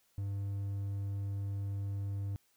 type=tone; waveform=triangle; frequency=99.5 Hz; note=G2; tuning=26 cents sharp; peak=-32 dBFS; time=0.18-2.36 s; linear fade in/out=0 ms; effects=white hiss -72 dBFS RMS until 2.56 s